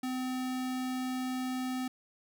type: tone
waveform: square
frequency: 256 Hz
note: C4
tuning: 38 cents flat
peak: -33 dBFS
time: 0.03-1.88 s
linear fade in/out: 5 ms
effects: none